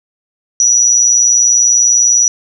sine tone with amplitude modulation, 5860 Hz, F#8, 18 cents flat, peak -3 dBFS, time 0.6-2.28 s, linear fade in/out 2 ms, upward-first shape sine, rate 120 Hz, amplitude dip 75%, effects 7-bit

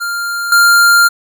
square tone with level steps, 1396.9 Hz, F6, in tune, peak -17 / -6 dBFS, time 0-1.09 s, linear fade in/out 20 ms, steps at 0.52 s, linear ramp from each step 2 ms, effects none

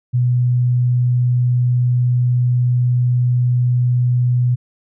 sine tone, 123.47 Hz, B2, in tune, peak -12 dBFS, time 0.13-4.56 s, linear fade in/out 20 ms, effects none

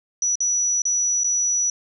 sine tone with dropouts, 5890 Hz, F#8, 9 cents flat, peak -18 dBFS, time 0.22-1.7 s, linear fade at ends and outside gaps 2 ms, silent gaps 0.355-0.404 / 0.82-0.853 / 1.236-1.243 s, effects none

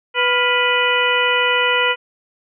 harmonic tone with a mistuned harmonic, 493.9 Hz, B4, in tune, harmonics 1 / 2 / 3 / 4 / 5 / 6, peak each -21 / -21 / -21 / -21 / -21 / -21 dBFS, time 0.14-1.96 s, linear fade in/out 50 ms, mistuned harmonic 3, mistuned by -87 cents, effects none

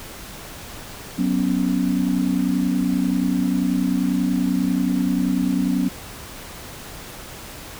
sine chord, F# suspended fourth, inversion none, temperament equal, 185 / 246.9 / 277.2 Hz, F#3 / B3 / C#4, 0 / 0 / 0 cents, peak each -22 dBFS, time 1.18-5.89 s, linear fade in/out 10 ms, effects pink hiss -37 dBFS RMS until 7.79 s

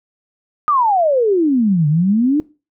sine exponential two-way sweep, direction down then up, 1244.5 to 144.3 to 310.5 Hz, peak -11 dBFS, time 0.68-2.4 s, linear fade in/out 0 ms, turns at 1.88 s, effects noise-tail reverb RT60 0.3 s tail -21 dB re dry

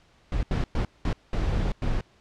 brown noise bursts at uneven times, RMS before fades -25 dBFS, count 6, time 0.32-0.43 / 0.51-0.64 / 0.75-0.85 / 1.05-1.13 / 1.33-1.72 / 1.82-2.01 s, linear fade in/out 2 ms, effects pink hiss -60 dBFS RMS until 2.2 s + low-pass 5000 Hz 12 dB/octave

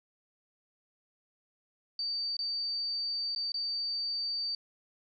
sine tone with dropouts, 4613 Hz, D8, 32 cents flat, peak -31 dBFS, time 1.99-4.55 s, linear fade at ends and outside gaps 2 ms, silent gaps 2.368-2.39 / 3.35-3.36 / 3.52-3.542 s, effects none

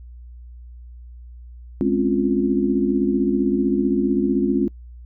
sine chord, Db major seventh, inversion second, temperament equal, 207.7 / 261.6 / 277.2 / 349.2 Hz, Ab3 / C4 / Db4 / F4, 0 / 0 / 0 / 0 cents, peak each -22 dBFS, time 1.81-4.68 s, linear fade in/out 0 ms, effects noise-tail reverb RT60 0.1 s tail -25 dB re dry + added 60 Hz sine -37 dBFS peak until 5.05 s

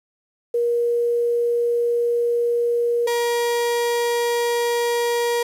sine / 35% pulse tone pair in turn, 474.5 / 474.5 Hz, A#4 / A#4, +31 / +31 cents, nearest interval unison, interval 0 cents, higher neither, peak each -17 dBFS, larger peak neither, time 0.54-3.07 / 3.07-5.43 s, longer first, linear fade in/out 5 ms, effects resampled to 32000 Hz + 8-bit

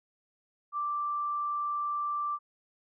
sine tone, 1174.7 Hz, D6, in tune, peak -29 dBFS, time 0.72-2.39 s, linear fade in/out 50 ms, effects none

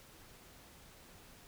silence, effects pink hiss -58 dBFS RMS until 1.47 s

